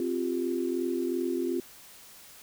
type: chord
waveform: sine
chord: C suspended fourth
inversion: none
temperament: equal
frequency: 261.6 / 349.2 / 392 Hz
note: C4 / F4 / G4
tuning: 0 / 0 / 0 cents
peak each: -32 / -29 / -35 dBFS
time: 0-1.6 s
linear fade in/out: 2 ms
effects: white hiss -51 dBFS RMS until 2.42 s